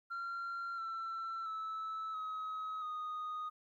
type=tone with pitch steps; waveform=sine; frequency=1377 / 1341.7 / 1307.2 / 1273.7 / 1241 Hz; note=F6 / E6 / E6 / D#6 / D#6; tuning=-25 / +30 / -15 / +40 / -5 cents; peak=-36 dBFS; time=0.1-3.5 s; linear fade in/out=20 ms; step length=680 ms; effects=tanh soft clip ceiling -37 dBFS + 13-bit